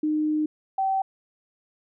sine tone pair in turn, 305.9 / 770.8 Hz, D#4 / G5, -29 / -29 cents, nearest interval octave + major third, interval 1600 cents, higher second, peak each -21 dBFS, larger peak neither, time 0.03-0.46 / 0.78-1.02 s, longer first, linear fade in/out 5 ms, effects none

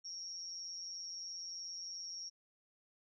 sine tone with amplitude modulation, 5588 Hz, F8, in tune, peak -39 dBFS, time 0.04-2.3 s, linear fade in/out 20 ms, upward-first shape sine, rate 177 Hz, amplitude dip 85%, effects none

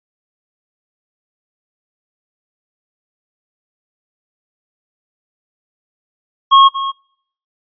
square tone with echo, 1089 Hz, C#6, 31 cents flat, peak -5 dBFS, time 6.51-6.69 s, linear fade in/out 20 ms, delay 230 ms, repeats 1, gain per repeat -13 dB, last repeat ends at 6.92 s, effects noise-tail reverb RT60 0.6 s tail -24 dB re dry + resampled to 11025 Hz

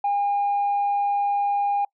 sine tone, 810 Hz, G#5, 43 cents flat, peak -18 dBFS, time 0.04-1.85 s, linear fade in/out 5 ms, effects noise-tail reverb RT60 0.1 s tail -26 dB re dry + tanh soft clip ceiling -17 dBFS

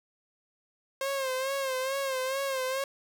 sawtooth tone with vibrato, 533 Hz, C5, 32 cents sharp, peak -25 dBFS, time 1.01-2.84 s, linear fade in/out 2 ms, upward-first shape sine, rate 2.3 Hz, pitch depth 63 cents each way, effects none

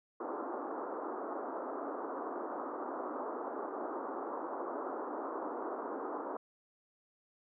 pink band-pass noise, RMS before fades -40 dBFS, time 0.2-6.37 s, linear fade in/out 5 ms, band 270 to 1300 Hz, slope 48 dB/octave, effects none

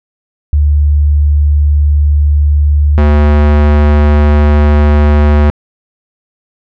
sine / square tone pair in turn, 73.42 / 73.89 Hz, D2 / D2, 0 / +11 cents, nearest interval unison, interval 11 cents, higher second, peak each -5 dBFS, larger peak neither, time 0.53-2.98 / 2.98-5.5 s, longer second, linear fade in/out 0 ms, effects low-pass 2000 Hz 12 dB/octave

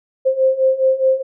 sine beating tone pair, 523.3 / 528.1 Hz, C5 / C5, 0 / +16 cents, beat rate 4.8 Hz, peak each -17 / -14 dBFS, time 0.25-1.23 s, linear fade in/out 20 ms, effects none

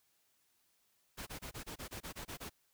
pink noise bursts, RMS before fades -45 dBFS, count 11, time 1.17-2.498 s, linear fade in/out 20 ms, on 98 ms, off 25 ms, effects white hiss -75 dBFS RMS until 2.73 s

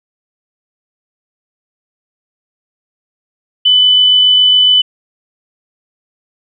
sine tone with amplitude modulation, 3000 Hz, F#7, 23 cents sharp, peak -4 dBFS, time 3.65-4.82 s, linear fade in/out 10 ms, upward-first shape sine, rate 47.2 Hz, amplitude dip 25%, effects none

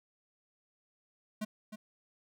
square tone with echo, 214 Hz, A3, 48 cents flat, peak -34 dBFS, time 1.41-1.45 s, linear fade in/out 10 ms, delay 310 ms, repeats 1, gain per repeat -9 dB, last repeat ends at 1.76 s, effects none

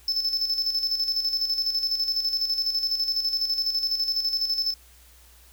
triangle tone with tremolo, 5260 Hz, E8, 5 cents flat, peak -20 dBFS, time 0.08-4.74 s, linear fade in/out 2 ms, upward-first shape square, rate 12 Hz, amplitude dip 55%, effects added 60 Hz sine -53 dBFS peak until 5.52 s + white hiss -55 dBFS RMS until 5.52 s

